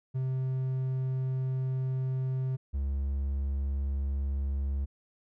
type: tone pair in turn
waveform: triangle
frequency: 130.6 / 69.02 Hz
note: C3 / C#2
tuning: -3 / -7 cents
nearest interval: major seventh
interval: 1104 cents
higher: first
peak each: -26 dBFS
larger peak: neither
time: 0.14-2.57 / 2.73-4.86 s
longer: first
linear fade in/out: 20 ms
effects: none